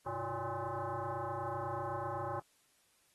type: tone with frequency modulation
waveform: sine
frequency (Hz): 130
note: C3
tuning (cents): -11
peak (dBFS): -36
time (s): 0.06-2.4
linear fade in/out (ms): 5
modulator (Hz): 232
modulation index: 4.7
effects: white hiss -71 dBFS RMS until 3.14 s + AAC 32 kbps